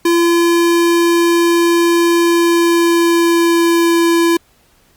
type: tone with pitch glide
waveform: square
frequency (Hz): 340.8 to 337.3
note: F4 to E4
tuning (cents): -42 to +40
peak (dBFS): -10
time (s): 0.05-4.37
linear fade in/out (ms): 5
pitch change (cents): -18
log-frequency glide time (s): 2.2-3.9
effects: pink hiss -53 dBFS RMS until 4.96 s + Opus 48 kbps